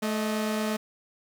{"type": "tone pair together", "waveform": "sawtooth", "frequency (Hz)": [217, 622.3], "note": ["A3", "D#5"], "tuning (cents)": [-24, 0], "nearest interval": "octave + tritone", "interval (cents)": 1824, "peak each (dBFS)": [-23, -30], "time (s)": [0.02, 0.77], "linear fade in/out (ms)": 10, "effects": []}